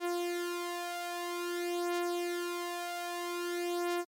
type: beating tone pair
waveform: sawtooth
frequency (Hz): 349.2 / 349.71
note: F4 / F4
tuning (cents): 0 / +2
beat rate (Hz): 0.51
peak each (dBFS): -31 / -34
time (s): 0-4.05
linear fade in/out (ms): 50
effects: MP3 64 kbps